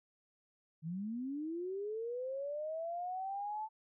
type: linear sweep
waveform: sine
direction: up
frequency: 151.5 to 880 Hz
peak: -37 dBFS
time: 0.82-3.69 s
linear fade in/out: 50 ms
effects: none